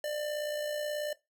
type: tone with amplitude modulation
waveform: square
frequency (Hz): 596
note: D5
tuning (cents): +25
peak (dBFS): -31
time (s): 0.04-1.13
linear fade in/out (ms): 2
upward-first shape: sine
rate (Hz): 58.5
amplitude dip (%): 45
effects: noise-tail reverb RT60 0.2 s tail -18 dB re dry